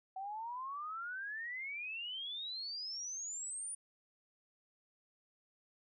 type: exponential sweep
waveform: sine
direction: up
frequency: 750 to 9590 Hz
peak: -40 dBFS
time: 0.16-3.75 s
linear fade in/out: 5 ms
effects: none